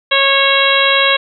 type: harmonic tone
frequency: 549 Hz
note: C#5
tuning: 17 cents flat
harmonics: 1 / 2 / 3 / 4 / 5 / 6 / 7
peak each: -17 / -17 / -17 / -17 / -17 / -17 / -17 dBFS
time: 0.11-1.17 s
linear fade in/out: 10 ms
effects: none